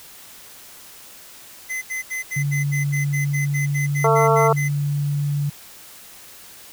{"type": "tone bursts", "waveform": "square", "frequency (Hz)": 2039, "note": "C7", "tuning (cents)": -45, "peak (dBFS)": -25, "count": 15, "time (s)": [1.69, 4.69], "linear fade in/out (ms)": 20, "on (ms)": 130, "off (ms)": 75}
{"type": "tone with pitch glide", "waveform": "sine", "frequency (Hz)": [142.9, 144.14], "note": ["D3", "D3"], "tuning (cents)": [-47, -32], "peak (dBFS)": -19, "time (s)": [2.36, 5.5], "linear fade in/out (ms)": 10, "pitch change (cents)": 15, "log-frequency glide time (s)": [3.54, 4.37]}
{"type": "harmonic tone", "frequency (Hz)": 224.5, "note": "A3", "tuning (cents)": 35, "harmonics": [2, 3, 4, 5, 6], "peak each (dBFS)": [-18, -20, -21, -22, -23], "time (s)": [4.04, 4.53], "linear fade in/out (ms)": 5}
{"effects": ["white hiss -43 dBFS RMS until 6.72 s"]}